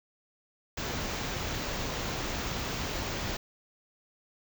pink band-stop noise, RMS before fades -34 dBFS, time 0.77-3.37 s, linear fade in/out 5 ms, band 7300 to 15000 Hz, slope 96 dB/octave, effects none

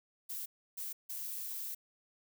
violet noise bursts at uneven times, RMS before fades -41 dBFS, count 3, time 0.29-0.46 / 0.77-0.93 / 1.09-1.75 s, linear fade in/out 10 ms, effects none

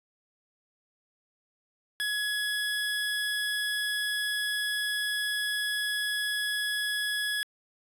25% pulse tone, 1683 Hz, G#6, 23 cents sharp, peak -24 dBFS, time 2-7.43 s, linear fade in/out 0 ms, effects resampled to 32000 Hz

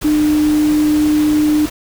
sine tone in noise, 302 Hz, D4, 48 cents sharp, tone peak -10 dBFS, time 0.04-1.66 s, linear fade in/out 10 ms, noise pink, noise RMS -27 dBFS, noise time 0.01-1.7 s, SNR +14 dB, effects none

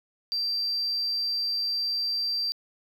sine tone, 4699 Hz, D8, in tune, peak -24 dBFS, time 0.32-2.52 s, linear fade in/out 0 ms, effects tanh soft clip ceiling -22 dBFS + 10-bit

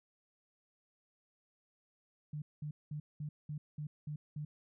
sine tone bursts, 149.8 Hz, D3, 35 cents sharp, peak -38 dBFS, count 8, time 2.33-4.45 s, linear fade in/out 5 ms, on 90 ms, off 200 ms, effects none

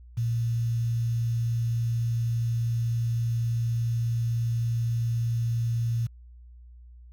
sine tone with quantisation, 116.54 Hz, A#2, in tune, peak -23 dBFS, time 0.17-6.07 s, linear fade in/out 10 ms, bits 8, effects added 60 Hz sine -45 dBFS peak until 7.12 s + MP3 96 kbps

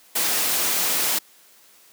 white noise, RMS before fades -22 dBFS, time 0.15-1.19 s, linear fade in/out 10 ms, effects white hiss -53 dBFS RMS until 1.92 s + high-pass 200 Hz 12 dB/octave

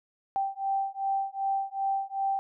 sine beating tone pair, 781 / 783.6 Hz, G5 / G5, -7 / -1 cents, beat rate 2.6 Hz, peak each -30 dBFS, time 0.36-2.39 s, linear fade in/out 0 ms, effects none

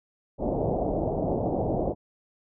white low-pass noise, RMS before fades -27 dBFS, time 0.38-1.95 s, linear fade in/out 50 ms, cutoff 740 Hz, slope 48 dB/octave, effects none

